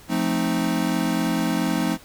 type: chord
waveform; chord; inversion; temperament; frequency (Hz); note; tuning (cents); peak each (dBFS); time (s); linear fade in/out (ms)
square; F dominant seventh; none; equal with one note detuned; 174.61 / 218.7 / 261.6 / 311.1; F3 / A3 / C4 / Eb4; 0 / -10 / 0 / 0; -27; 0.08-1.98; 50
effects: pink hiss -48 dBFS RMS until 2.04 s